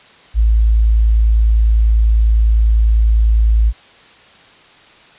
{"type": "tone", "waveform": "sine", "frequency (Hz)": 55, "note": "A1", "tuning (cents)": 0, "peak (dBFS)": -8, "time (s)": [0.34, 3.73], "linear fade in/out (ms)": 50, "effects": ["white hiss -44 dBFS RMS until 5.18 s", "resampled to 8000 Hz"]}